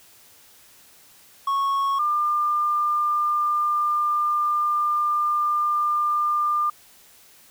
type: tone pair in turn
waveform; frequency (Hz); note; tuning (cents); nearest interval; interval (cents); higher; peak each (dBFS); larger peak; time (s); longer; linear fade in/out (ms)
triangle / sine; 1103 / 1199; C#6 / D6; -9 / +36; minor second; 145; second; -18 / -19; first; 1.47-1.99 / 1.99-6.7; second; 5
effects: white hiss -52 dBFS RMS until 7.5 s